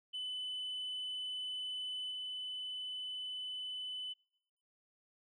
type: tone with level steps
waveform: sine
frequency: 3009 Hz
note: F#7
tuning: 28 cents sharp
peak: -36 / -38 dBFS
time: 0.13-4.14 s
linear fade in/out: 20 ms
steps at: 2.1 s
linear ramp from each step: 20 ms
effects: noise-tail reverb RT60 0.8 s tail -25 dB re dry + tanh soft clip ceiling -36 dBFS